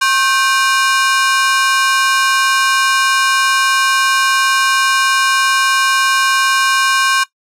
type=ring-modulated tone; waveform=sawtooth; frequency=1318.5 Hz; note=E6; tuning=in tune; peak=-4 dBFS; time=0.01-7.24 s; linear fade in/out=10 ms; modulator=241 Hz; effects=noise-tail reverb RT60 0.1 s tail -17 dB re dry + low-pass 10000 Hz 12 dB/octave